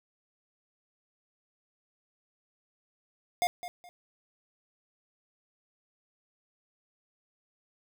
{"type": "tone with echo", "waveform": "square", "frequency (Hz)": 710, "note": "F5", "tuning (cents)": 28, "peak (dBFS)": -25, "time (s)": [3.42, 3.47], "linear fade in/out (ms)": 0, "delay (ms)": 210, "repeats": 2, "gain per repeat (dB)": -12, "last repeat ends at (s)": 3.89, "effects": []}